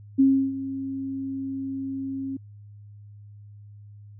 sine tone with ADSR envelope, 270 Hz, C#4, 45 cents flat, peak -13 dBFS, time 0.18-2.37 s, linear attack 20 ms, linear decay 320 ms, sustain -15 dB, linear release 6 ms, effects added 103 Hz sine -43 dBFS peak until 4.19 s

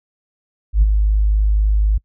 sine tone with ADSR envelope, 51.91 Hz, G#1, in tune, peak -5 dBFS, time 0.73-1.98 s, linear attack 91 ms, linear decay 27 ms, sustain -6 dB, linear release 8 ms, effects noise-tail reverb RT60 0.1 s tail -26 dB re dry + tanh soft clip ceiling -5 dBFS

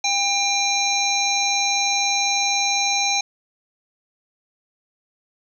harmonic tone, 798 Hz, G5, 31 cents sharp, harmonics 1 / 3 / 5 / 7 / 8, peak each -24 / -24 / -23 / -28 / -25 dBFS, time 0.04-3.21 s, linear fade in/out 5 ms, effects 9-bit

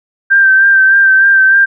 sine tone with vibrato, 1569 Hz, G6, 1 cent sharp, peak -4 dBFS, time 0.3-1.66 s, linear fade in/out 20 ms, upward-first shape sine, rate 3.3 Hz, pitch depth 28 cents each way, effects none

